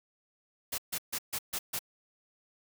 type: noise bursts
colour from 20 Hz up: white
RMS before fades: -34 dBFS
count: 6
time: 0.72-1.792 s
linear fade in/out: 10 ms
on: 62 ms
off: 140 ms
effects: none